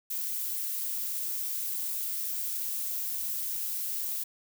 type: noise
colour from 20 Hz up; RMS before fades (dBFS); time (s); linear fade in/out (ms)
violet; -33; 0.1-4.24; 10
effects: none